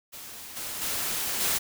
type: noise with level steps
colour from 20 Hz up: white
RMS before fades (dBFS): -42 / -35 / -30 / -26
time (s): 0.12-1.59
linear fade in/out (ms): 20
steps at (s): 0.56 / 0.81 / 1.4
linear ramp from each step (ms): 10
effects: none